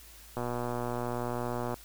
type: click train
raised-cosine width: 1 ms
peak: -20 dBFS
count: 167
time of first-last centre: 0.37-1.742 s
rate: 121 Hz
effects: added 56 Hz sine -54 dBFS peak until 1.84 s + white hiss -53 dBFS RMS until 1.84 s